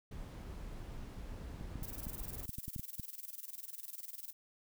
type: noise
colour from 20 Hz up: brown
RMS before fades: -46 dBFS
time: 0.11-2.46 s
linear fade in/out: 5 ms
type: clicks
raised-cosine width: 5 ms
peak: -31 dBFS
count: 10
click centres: 1.611 / 1.757 / 1.824 / 2.069 / 2.493 / 2.585 / 2.681 / 2.762 / 2.795 / 2.997 s
type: noise with tremolo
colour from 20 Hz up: violet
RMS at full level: -45 dBFS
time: 1.83-4.33 s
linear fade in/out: 2 ms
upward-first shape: square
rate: 20 Hz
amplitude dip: 80%
effects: none